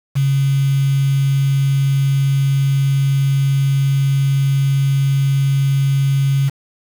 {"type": "tone with quantisation", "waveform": "sine", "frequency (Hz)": 137.2, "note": "C#3", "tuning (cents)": -17, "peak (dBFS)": -12, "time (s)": [0.15, 6.5], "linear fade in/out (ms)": 20, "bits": 5, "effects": []}